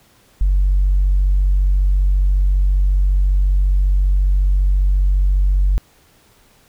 sine tone, 47.32 Hz, F#1, 40 cents sharp, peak -10 dBFS, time 0.41-5.78 s, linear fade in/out 0 ms, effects tanh soft clip ceiling -8 dBFS + pink hiss -53 dBFS RMS until 6.68 s

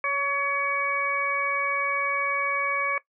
harmonic tone with a mistuned harmonic, 564 Hz, C#5, 30 cents sharp, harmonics 1 / 2 / 3 / 4, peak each -33 / -27 / -32 / -27 dBFS, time 0.04-2.98 s, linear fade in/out 2 ms, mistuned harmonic 1, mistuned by -17 cents, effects noise-tail reverb RT60 0.1 s tail -17 dB re dry

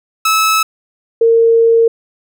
sawtooth / sine tone pair in turn, 1300 / 458.3 Hz, E6 / A#4, -24 / -29 cents, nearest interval octave + tritone, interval 1805 cents, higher first, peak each -6 dBFS, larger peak neither, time 0.25-0.63 / 1.21-1.88 s, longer second, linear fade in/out 5 ms, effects none

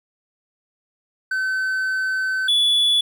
triangle tone pair in turn, 1528 / 3430 Hz, G6 / A7, -45 / -45 cents, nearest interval octave + major second, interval 1400 cents, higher second, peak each -18 / -13 dBFS, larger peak second, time 1.31-2.48 / 2.48-3.01 s, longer first, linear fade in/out 5 ms, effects none

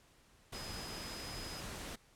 sine tone in noise, 5030 Hz, D#8, 18 cents sharp, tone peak -48 dBFS, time 0.54-1.61 s, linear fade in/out 10 ms, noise pink, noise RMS -45 dBFS, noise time 0.52-1.96 s, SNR -6 dB, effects pink hiss -66 dBFS RMS until 2.15 s + low-pass 11000 Hz 12 dB/octave

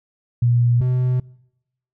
sine / triangle tone pair in turn, 120 / 126.33 Hz, B2 / B2, -49 / +40 cents, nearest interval minor second, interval 89 cents, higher second, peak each -13 / -14 dBFS, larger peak first, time 0.42-0.81 / 0.81-1.2 s, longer neither, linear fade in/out 5 ms, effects noise-tail reverb RT60 0.8 s tail -23 dB re dry

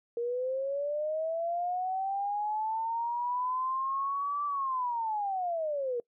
sine linear two-way sweep, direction up then down, 466.2 to 1167 to 466.2 Hz, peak -29 dBFS, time 0.17-6 s, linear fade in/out 2 ms, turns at 4.45 s, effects noise-tail reverb RT60 0.1 s tail -24 dB re dry

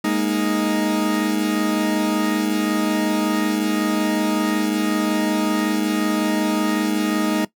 40% pulse chord, Ab suspended second, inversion none, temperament equal, 207.7 / 233.1 / 311.1 Hz, Ab3 / Bb3 / Eb4, 0 / 0 / 0 cents, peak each -22 / -24 / -20 dBFS, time 0.04-7.45 s, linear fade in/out 5 ms, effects noise-tail reverb RT60 0.1 s tail -18 dB re dry

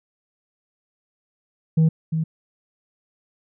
sine tone with echo, 160 Hz, D#3, 49 cents sharp, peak -10 dBFS, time 1.77-1.89 s, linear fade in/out 10 ms, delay 350 ms, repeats 1, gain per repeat -9 dB, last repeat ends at 2.24 s, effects tanh soft clip ceiling -12 dBFS

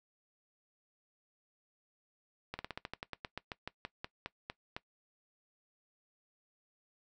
slowing click train, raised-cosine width 0.3 ms, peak -23 dBFS, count 18, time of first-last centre 2.54-4.765 s, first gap 50 ms, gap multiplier 1.11, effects noise-tail reverb RT60 0.1 s tail -19 dB re dry

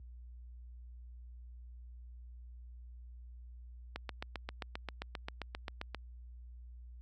click train, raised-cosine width 0.3 ms, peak -23 dBFS, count 16, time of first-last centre 3.96-5.947 s, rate 7.55 Hz, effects added 60 Hz sine -42 dBFS peak until 7.01 s + high-pass 80 Hz 12 dB/octave

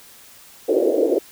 white band-pass noise, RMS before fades -18 dBFS, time 0.68-1.19 s, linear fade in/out 10 ms, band 310 to 540 Hz, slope 48 dB/octave, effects white hiss -46 dBFS RMS until 1.31 s

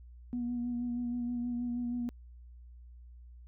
sine tone with vibrato, 241.6 Hz, B3, 38 cents flat, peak -31 dBFS, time 0.33-2.09 s, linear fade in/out 0 ms, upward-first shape sine, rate 6.3 Hz, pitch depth 23 cents each way, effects tanh soft clip ceiling -27 dBFS + added 60 Hz sine -49 dBFS peak until 3.47 s

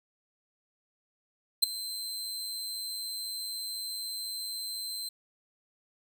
sawtooth tone with ADSR envelope, 4102 Hz, C8, 35 cents flat, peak -14 dBFS, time 1.62-5.09 s, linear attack 14 ms, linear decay 9 ms, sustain -18 dB, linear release 6 ms, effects none

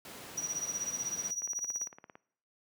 pink noise, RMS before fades -46 dBFS, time 0.05-1.31 s, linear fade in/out 2 ms
triangle tone with tremolo, 5800 Hz, F#8, 35 cents flat, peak -28 dBFS, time 0.37-1.88 s, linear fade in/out 10 ms, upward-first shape triangle, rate 16 Hz, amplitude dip 85%
click train, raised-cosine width 0.5 ms, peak -34 dBFS, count 14, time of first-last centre 1.42-2.154 s, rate 17.7 Hz
effects noise-tail reverb RT60 0.7 s tail -22 dB re dry + high-pass 150 Hz 12 dB/octave

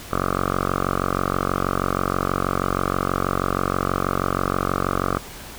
5% pulse tone with low-pass filter, 46.25 Hz, F#1, in tune, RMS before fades -23 dBFS, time 0.11-5.18 s, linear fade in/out 10 ms, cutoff 1200 Hz, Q 6.2, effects pink hiss -38 dBFS RMS until 5.58 s

